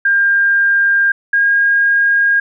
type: tone pair in turn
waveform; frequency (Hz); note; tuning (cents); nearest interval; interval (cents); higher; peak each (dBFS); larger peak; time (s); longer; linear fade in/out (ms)
sine; 1602 / 1625.3; G6 / G#6; +37 / -38; unison; 25; second; -9 / -9; neither; 0.05-1.12 / 1.33-2.4; neither; 5
effects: none